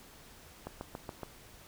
click train, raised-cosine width 1 ms, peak -25 dBFS, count 5, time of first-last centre 0.67-1.233 s, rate 7.11 Hz, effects pink hiss -55 dBFS RMS until 1.67 s

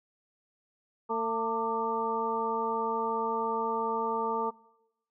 harmonic tone with a mistuned harmonic, 225.7 Hz, A3, 44 cents sharp, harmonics 1 / 2 / 3 / 4 / 5, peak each -38 / -32 / -42 / -31 / -34 dBFS, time 1.09-4.51 s, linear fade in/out 20 ms, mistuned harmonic 5, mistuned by +75 cents, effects noise-tail reverb RT60 0.9 s tail -22 dB re dry

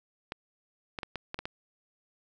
clicks, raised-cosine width 0.3 ms, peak -19 dBFS, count 7, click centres 0.321 / 0.988 / 1.032 / 1.157 / 1.344 / 1.39 / 1.455 s, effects none

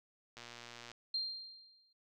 click train, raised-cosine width 0.2 ms, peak -32 dBFS, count 66, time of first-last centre 0.37-0.916 s, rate 119 Hz
sine tone with exponential decay, 4186 Hz, C8, in tune, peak -32 dBFS, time 1.14-1.93 s, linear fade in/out 5 ms, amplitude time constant 170 ms
effects none

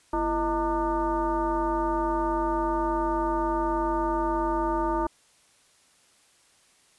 sine tone with frequency modulation, 622.3 Hz, D#5, in tune, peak -23 dBFS, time 0.13-5.07 s, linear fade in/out 5 ms, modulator 287 Hz, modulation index 1.8, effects white hiss -61 dBFS RMS until 6.98 s + resampled to 24000 Hz

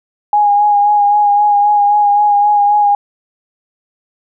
sine tone with vibrato, 824 Hz, G#5, 14 cents flat, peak -7 dBFS, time 0.33-2.95 s, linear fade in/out 2 ms, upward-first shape sine, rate 3.8 Hz, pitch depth 23 cents each way, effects none

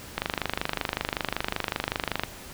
click train, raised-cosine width 0.3 ms, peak -9 dBFS, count 53, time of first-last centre 0.18-2.235 s, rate 25.3 Hz, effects pink hiss -43 dBFS RMS until 2.53 s

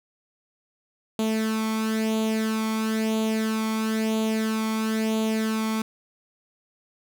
sawtooth tone with flanger, 220 Hz, A3, in tune, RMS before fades -25 dBFS, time 1.19-5.82 s, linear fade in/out 2 ms, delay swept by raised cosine 0.28 to 0.9 ms, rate 1 Hz, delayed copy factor +0.65, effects none

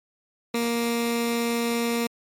15% pulse tone with notch filter, 234.4 Hz, A#3, 10 cents sharp, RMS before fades -25 dBFS, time 0.54-2.07 s, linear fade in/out 5 ms, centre 790 Hz, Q 1.6, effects MP3 64 kbps

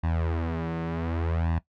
sawtooth tone with flanger, 82.41 Hz, E2, in tune, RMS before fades -28 dBFS, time 0.03-1.59 s, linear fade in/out 10 ms, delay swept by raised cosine 1.1 to 5.5 ms, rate 0.67 Hz, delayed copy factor +1, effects noise-tail reverb RT60 0.1 s tail -17 dB re dry + low-pass 2000 Hz 12 dB/octave

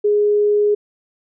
sine tone, 415.3 Hz, G#4, in tune, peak -12 dBFS, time 0.04-0.75 s, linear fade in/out 10 ms, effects none

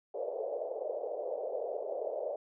white band-pass noise, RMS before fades -37 dBFS, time 0.14-2.36 s, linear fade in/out 5 ms, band 450 to 630 Hz, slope 48 dB/octave, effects none

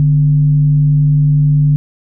sine tone with frequency modulation, 146.83 Hz, D3, in tune, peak -7 dBFS, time 0-1.76 s, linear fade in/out 0 ms, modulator 111 Hz, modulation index 0.22, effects none

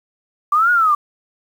sine linear two-way sweep, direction up then down, 1156 to 1462 to 1156 Hz, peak -11 dBFS, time 0.52-0.95 s, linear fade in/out 5 ms, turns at 0.71 s, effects 7-bit

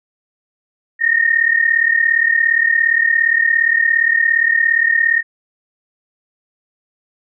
sine tone pair together, 1827.4 / 1864.7 Hz, A#6 / A#6, -35 / 0 cents, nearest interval unison, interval 35 cents, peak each -14 dBFS, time 0.99-5.23 s, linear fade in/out 50 ms, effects none

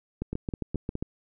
two click trains, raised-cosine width 3 ms, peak -17 / -18 dBFS, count 7 / 4, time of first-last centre 0.22-1.025 / 0.33-0.954 s, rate 7.45 / 4.81 Hz, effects none

